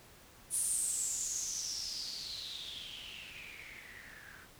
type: noise with low-pass filter sweep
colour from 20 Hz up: violet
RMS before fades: -40 dBFS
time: 0.5-4.48 s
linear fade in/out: 50 ms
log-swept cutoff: 9900 to 1500 Hz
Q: 8.2
effects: pink hiss -58 dBFS RMS until 4.59 s